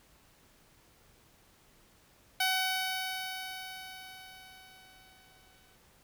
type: tone with exponential decay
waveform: 10% pulse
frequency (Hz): 753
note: F#5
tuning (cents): +30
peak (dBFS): -18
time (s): 2.4-5.76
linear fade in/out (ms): 5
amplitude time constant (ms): 730
effects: pink hiss -63 dBFS RMS until 6.03 s